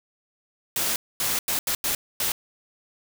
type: noise bursts at uneven times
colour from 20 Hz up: white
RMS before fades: -25 dBFS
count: 6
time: 0.76-0.96 / 1.2-1.39 / 1.48-1.59 / 1.67-1.75 / 1.84-1.95 / 2.2-2.32 s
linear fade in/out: 2 ms
effects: none